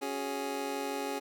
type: chord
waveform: 25% pulse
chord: C# suspended fourth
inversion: none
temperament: just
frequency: 277.2 / 369.6 / 415.8 Hz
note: C#4 / F#4 / G#4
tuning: 0 / -2 / +2 cents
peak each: -34 / -38 / -33 dBFS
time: 0.01-1.2 s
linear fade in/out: 20 ms
effects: none